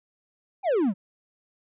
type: exponential sweep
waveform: triangle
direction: down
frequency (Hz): 831 to 174.61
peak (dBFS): -18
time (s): 0.63-0.94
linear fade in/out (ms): 50
effects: resampled to 8000 Hz